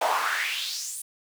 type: noise with high-pass filter sweep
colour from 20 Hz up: brown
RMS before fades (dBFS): -28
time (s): 0.01-1.02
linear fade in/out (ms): 5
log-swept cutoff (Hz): 650 to 10000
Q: 3.7
effects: high-pass 400 Hz 12 dB/octave